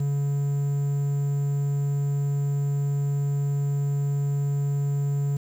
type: tone with quantisation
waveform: triangle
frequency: 141.6 Hz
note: C#3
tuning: 37 cents sharp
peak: -20 dBFS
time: 0-5.37 s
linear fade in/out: 5 ms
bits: 8
effects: none